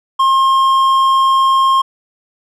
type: tone with hard clipping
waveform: triangle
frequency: 1068 Hz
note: C6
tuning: 35 cents sharp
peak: -10 dBFS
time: 0.19-1.82 s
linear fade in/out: 10 ms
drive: 9 dB
effects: none